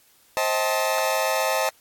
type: chord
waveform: sawtooth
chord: A half-diminished seventh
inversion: first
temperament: just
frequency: 528 / 633.6 / 792 / 880 Hz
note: C5 / Eb5 / G5 / A5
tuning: +16 / +31 / +18 / 0 cents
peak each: -22 / -21 / -26 / -23 dBFS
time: 0.37-1.69 s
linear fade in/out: 0 ms
effects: white hiss -58 dBFS RMS until 1.8 s + AAC 64 kbps